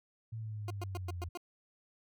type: linear sweep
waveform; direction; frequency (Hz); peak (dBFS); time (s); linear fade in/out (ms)
sine; down; 113.6 to 84.3; -38; 0.32-1.29; 10
type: tone bursts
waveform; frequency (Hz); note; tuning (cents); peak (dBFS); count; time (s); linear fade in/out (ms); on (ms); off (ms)
20% pulse; 353.4; F4; +21; -34; 6; 0.68-1.374; 2; 24; 110
effects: none